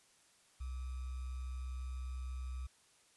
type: tone with sample-and-hold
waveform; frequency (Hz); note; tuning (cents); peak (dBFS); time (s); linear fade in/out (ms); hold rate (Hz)
sine; 64; C2; -38; -39; 0.6-2.67; 10; 1225
effects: white hiss -68 dBFS RMS until 3.16 s + resampled to 24000 Hz